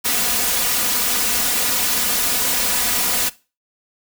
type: noise with comb filter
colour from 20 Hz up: white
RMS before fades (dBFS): -19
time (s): 0.04-3.3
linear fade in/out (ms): 20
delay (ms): 4.1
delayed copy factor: +0.75
effects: noise-tail reverb RT60 0.3 s tail -19 dB re dry